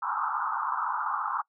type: band-pass noise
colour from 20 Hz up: white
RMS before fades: -30 dBFS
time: 0.02-1.42 s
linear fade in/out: 10 ms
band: 820 to 1400 Hz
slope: 96 dB/octave
effects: noise-tail reverb RT60 0.1 s tail -24 dB re dry